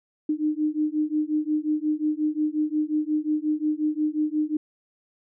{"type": "beating tone pair", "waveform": "sine", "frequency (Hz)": [302.2, 307.8], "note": ["D4", "D#4"], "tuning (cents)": [50, -19], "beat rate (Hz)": 5.6, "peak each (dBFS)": -25, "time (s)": [0.29, 4.57], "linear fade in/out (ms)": 5, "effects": []}